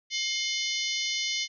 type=harmonic tone with a mistuned harmonic; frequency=710 Hz; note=F5; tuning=28 cents sharp; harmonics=3 / 4 / 5 / 6 / 7 / 8 / 9; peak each=-33 / -34 / -35 / -36 / -36 / -37 / -38 dBFS; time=0.1-1.48 s; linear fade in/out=50 ms; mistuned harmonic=4; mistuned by=+99 cents; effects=none